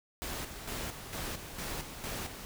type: noise with tremolo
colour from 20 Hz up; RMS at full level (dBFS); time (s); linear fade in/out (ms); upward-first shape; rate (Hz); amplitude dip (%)
pink; -38; 0.22-2.45; 0; square; 2.2; 55
effects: none